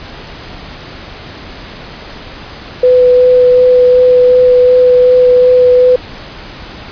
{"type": "tone with vibrato", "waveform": "sine", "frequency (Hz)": 500, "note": "B4", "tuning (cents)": 21, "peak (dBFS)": -3, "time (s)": [2.83, 5.96], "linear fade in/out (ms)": 5, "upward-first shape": "sine", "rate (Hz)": 2.7, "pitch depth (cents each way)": 9, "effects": ["pink hiss -29 dBFS RMS until 6.91 s", "resampled to 11025 Hz"]}